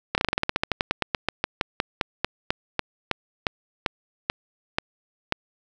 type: slowing click train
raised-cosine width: 0.3 ms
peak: -5 dBFS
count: 30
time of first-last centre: 0.15-5.324 s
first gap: 29 ms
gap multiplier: 1.11
effects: none